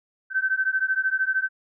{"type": "beating tone pair", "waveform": "sine", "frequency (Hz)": [1533, 1546], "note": ["G6", "G6"], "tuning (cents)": [-39, -24], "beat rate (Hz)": 13, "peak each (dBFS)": -24, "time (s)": [0.3, 1.49], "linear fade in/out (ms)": 50, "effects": []}